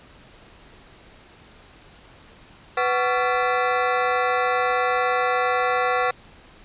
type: ring-modulated tone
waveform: 20% pulse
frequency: 622.3 Hz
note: D#5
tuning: in tune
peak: -11 dBFS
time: 2.77-6.11 s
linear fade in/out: 5 ms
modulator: 125 Hz
effects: pink hiss -49 dBFS RMS until 6.64 s + resampled to 8000 Hz